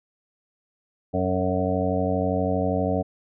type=harmonic tone with a mistuned harmonic; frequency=92.5 Hz; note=F#2; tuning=in tune; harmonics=1 / 2 / 3 / 5 / 6 / 7 / 8; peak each=-28 / -28 / -28 / -29 / -29 / -29 / -31 dBFS; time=1.13-3.03 s; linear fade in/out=20 ms; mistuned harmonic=5; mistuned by=-35 cents; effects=none